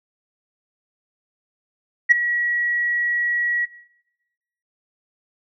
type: tone with ADSR envelope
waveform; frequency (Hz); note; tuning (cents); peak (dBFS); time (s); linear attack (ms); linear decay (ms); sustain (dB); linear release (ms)
sine; 1920; B6; -49; -5; 2.09-3.66; 25; 11; -13; 18
effects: noise-tail reverb RT60 1.0 s tail -21 dB re dry + tanh soft clip ceiling -2 dBFS